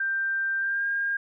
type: tone with pitch glide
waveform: sine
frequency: 1575 to 1612.7 Hz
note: G6 to G6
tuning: +8 to +49 cents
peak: -24 dBFS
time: 0-1.17 s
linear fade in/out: 5 ms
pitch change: +41 cents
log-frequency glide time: 0.59-0.86 s
effects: none